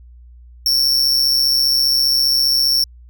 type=tone with amplitude modulation; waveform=45% pulse; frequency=5450 Hz; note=F8; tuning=43 cents flat; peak=-10 dBFS; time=0.66-2.84 s; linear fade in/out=2 ms; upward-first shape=sine; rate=135 Hz; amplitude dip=70%; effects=added 60 Hz sine -39 dBFS peak until 3.09 s